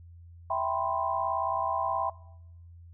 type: chord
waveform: sine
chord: C major seventh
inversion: first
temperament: equal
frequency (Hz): 659.3 / 784 / 987.8 / 1046.5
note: E5 / G5 / B5 / C6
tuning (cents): 0 / 0 / 0 / 0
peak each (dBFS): -32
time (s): 0.5-2.1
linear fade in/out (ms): 5
effects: noise-tail reverb RT60 0.8 s tail -20 dB re dry + added 85 Hz sine -47 dBFS peak until 2.93 s